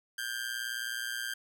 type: tone with amplitude modulation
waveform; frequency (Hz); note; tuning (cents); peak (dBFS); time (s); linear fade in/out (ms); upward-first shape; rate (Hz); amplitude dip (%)
sawtooth; 1585; G6; +19; -27; 0.18-1.34; 5; sine; 119; 80
effects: none